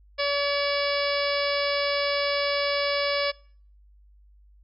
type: harmonic tone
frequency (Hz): 570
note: C#5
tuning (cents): +48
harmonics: 1 / 2 / 3 / 4 / 5 / 6 / 7 / 8 / 9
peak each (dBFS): -26 / -32 / -33 / -31 / -36 / -36 / -37 / -36 / -34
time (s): 0.18-3.32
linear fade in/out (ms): 20
effects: noise-tail reverb RT60 0.5 s tail -24 dB re dry + added 50 Hz sine -52 dBFS peak until 4.63 s